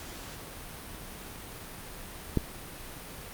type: click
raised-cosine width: 3 ms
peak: -11 dBFS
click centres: 2.373 s
effects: pink hiss -43 dBFS RMS until 3.33 s + Opus 48 kbps